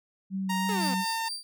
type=tone with vibrato; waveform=sine; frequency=190 Hz; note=F#3; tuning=46 cents sharp; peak=-28 dBFS; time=0.3-1.05 s; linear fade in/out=50 ms; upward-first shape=sine; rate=2.9 Hz; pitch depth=23 cents each way
type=tone with pitch glide; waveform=sawtooth; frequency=933 to 906.4 Hz; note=A#5 to A#5; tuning=+1 to -49 cents; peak=-25 dBFS; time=0.49-1.29 s; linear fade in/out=10 ms; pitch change=-50 cents; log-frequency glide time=0.67-0.82 s
type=linear sweep; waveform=sawtooth; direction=down; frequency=440 to 237.2 Hz; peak=-29 dBFS; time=0.69-0.94 s; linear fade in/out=0 ms
type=tone with tremolo; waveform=35% pulse; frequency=4687 Hz; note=D8; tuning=4 cents flat; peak=-30 dBFS; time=0.8-1.43 s; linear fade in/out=0 ms; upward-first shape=triangle; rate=4.3 Hz; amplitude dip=100%
effects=none